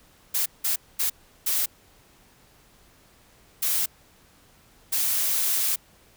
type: noise bursts at uneven times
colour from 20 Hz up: blue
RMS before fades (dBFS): -24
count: 6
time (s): 0.34-0.46 / 0.64-0.76 / 0.99-1.1 / 1.46-1.66 / 3.62-3.86 / 4.92-5.76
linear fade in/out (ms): 10
effects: pink hiss -57 dBFS RMS until 6.16 s